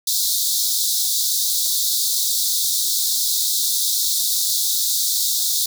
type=high-pass noise; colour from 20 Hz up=pink; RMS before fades=-20 dBFS; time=0.07-5.66 s; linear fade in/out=5 ms; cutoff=3600 Hz; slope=96 dB/octave; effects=none